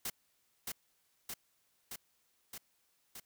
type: noise with echo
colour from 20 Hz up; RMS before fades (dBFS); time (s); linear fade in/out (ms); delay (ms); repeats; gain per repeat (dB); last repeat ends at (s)
white; -38; 0.05-0.1; 5; 620; 5; -2; 3.2
effects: white hiss -75 dBFS RMS until 3.25 s